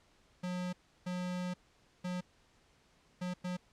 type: tone bursts at uneven times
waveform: square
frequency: 180.3 Hz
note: F#3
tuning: 45 cents flat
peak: -36 dBFS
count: 5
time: 0.43-0.73 / 1.06-1.54 / 2.04-2.21 / 3.21-3.34 / 3.44-3.57 s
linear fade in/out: 10 ms
effects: pink hiss -68 dBFS RMS until 3.72 s + low-pass 7000 Hz 12 dB/octave